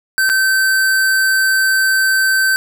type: tone with dropouts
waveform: square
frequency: 1545 Hz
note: G6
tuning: 26 cents flat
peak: -12 dBFS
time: 0.18-2.56 s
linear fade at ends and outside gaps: 0 ms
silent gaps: 0.292-0.298 s
effects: none